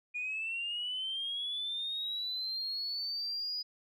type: linear sweep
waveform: sine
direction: up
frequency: 2433 to 4950 Hz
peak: -33 dBFS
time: 0.14-3.63 s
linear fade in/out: 20 ms
effects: tanh soft clip ceiling -29 dBFS